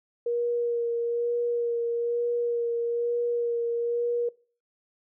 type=tone with vibrato; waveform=sine; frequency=473.2 Hz; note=A#4; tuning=26 cents sharp; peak=-24 dBFS; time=0.26-4.29 s; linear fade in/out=5 ms; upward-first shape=sine; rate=1.1 Hz; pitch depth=16 cents each way; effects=noise-tail reverb RT60 0.4 s tail -22 dB re dry